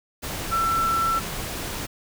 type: tone in noise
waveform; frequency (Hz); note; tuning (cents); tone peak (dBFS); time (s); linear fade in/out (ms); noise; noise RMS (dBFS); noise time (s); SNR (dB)
sine; 1339; E6; +27; -20; 0.51-1.2; 20; pink; -31; 0.22-1.87; +8
effects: none